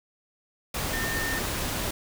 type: tone in noise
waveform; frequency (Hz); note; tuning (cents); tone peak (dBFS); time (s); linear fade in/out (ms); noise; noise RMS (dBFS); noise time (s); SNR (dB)
sine; 1816; A#6; -46; -30; 0.93-1.39; 5; pink; -30; 0.74-1.91; -3
effects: none